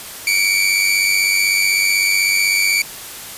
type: tone pair together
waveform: sawtooth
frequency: 2253 / 2349 Hz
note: C#7 / D7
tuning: +28 / 0 cents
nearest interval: minor second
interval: 72 cents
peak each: -13 dBFS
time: 0.27-2.82 s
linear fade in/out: 2 ms
effects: white hiss -32 dBFS RMS until 3.37 s + resampled to 32000 Hz